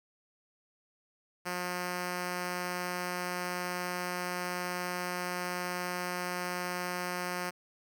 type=tone; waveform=5% pulse; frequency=179 Hz; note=F3; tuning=43 cents sharp; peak=-22 dBFS; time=1.45-7.51 s; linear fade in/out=20 ms; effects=none